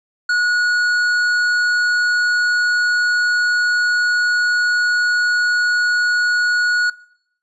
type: tone with hard clipping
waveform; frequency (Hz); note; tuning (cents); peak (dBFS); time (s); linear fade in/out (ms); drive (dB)
sine; 1456; F#6; -28; -16; 0.29-6.9; 5; 8
effects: noise-tail reverb RT60 0.8 s tail -22 dB re dry + resampled to 22050 Hz